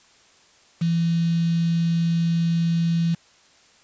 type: tone with quantisation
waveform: sine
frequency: 167.6 Hz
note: E3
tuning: 29 cents sharp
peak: -18 dBFS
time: 0.81-3.15 s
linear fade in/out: 10 ms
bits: 6
effects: white hiss -55 dBFS RMS until 3.83 s + resampled to 16000 Hz